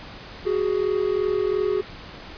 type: tone pair together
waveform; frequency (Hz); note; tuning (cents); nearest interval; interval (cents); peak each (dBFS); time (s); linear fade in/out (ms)
triangle; 372.9 / 415.8; F#4 / G#4; +14 / +2; major second; 188; -21; 0.45-1.82; 20
effects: pink hiss -40 dBFS RMS until 2.37 s + resampled to 11025 Hz